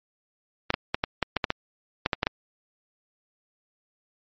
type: clicks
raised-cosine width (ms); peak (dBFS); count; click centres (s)
0.3; -6; 12; 0.704 / 0.741 / 0.945 / 1.039 / 1.227 / 1.367 / 1.442 / 1.504 / 2.061 / 2.132 / 2.231 / 2.269
effects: low-pass 5000 Hz 12 dB/octave + MP3 32 kbps